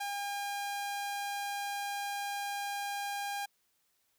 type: tone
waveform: sawtooth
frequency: 807 Hz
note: G#5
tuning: 50 cents flat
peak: -31 dBFS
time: 0-3.46 s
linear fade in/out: 10 ms
effects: white hiss -75 dBFS RMS until 4.18 s